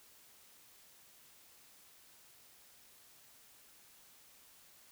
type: silence
effects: white hiss -62 dBFS RMS until 4.91 s